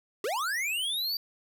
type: linear sweep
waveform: square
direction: up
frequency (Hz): 363.5 to 4699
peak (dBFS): -29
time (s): 0.24-1.17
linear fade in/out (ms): 2
effects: none